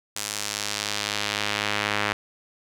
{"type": "tone with band-pass filter sweep", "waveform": "sawtooth", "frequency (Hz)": 103.83, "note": "G#2", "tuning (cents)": 0, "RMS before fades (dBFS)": -28, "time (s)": [0.16, 2.13], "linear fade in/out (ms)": 5, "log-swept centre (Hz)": [7700, 2000], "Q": 0.99, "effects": []}